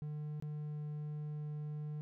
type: tone with dropouts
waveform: triangle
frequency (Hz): 150.1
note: D3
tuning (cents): +38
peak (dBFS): -37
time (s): 0.02-2.01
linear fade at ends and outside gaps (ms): 0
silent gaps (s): 0.4-0.424
effects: none